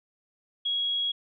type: tone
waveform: sine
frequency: 3315 Hz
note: G#7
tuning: 4 cents flat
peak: -25 dBFS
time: 0.65-1.12 s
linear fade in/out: 10 ms
effects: none